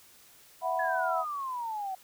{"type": "chord", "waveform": "sine", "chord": "E suspended second", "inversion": "none", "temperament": "equal", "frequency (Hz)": [659.3, 740, 987.8], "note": ["E5", "F#5", "B5"], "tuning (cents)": [0, 0, 0], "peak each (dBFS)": [-32, -31, -32], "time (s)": [0.61, 1.25], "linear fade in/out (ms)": 50}
{"type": "exponential sweep", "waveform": "sine", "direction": "down", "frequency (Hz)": [1721, 744], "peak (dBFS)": -32, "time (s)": [0.79, 1.95], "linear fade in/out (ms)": 5}
{"effects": ["white hiss -57 dBFS RMS until 2.03 s"]}